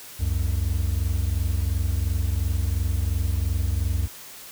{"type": "tone pair together", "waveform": "triangle", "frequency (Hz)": [66.55, 89.4], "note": ["C2", "F2"], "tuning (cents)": [30, 41], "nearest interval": "perfect fourth", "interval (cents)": 511, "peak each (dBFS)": -22, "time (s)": [0.19, 4.08], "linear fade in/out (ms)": 20, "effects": ["white hiss -42 dBFS RMS until 4.51 s"]}